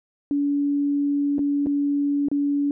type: tone with dropouts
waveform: sine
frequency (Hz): 285.6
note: D4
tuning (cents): -48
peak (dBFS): -19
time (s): 0.31-2.71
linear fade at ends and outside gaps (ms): 1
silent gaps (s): 1.383-1.391 / 1.661-1.668 / 2.285-2.315
effects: none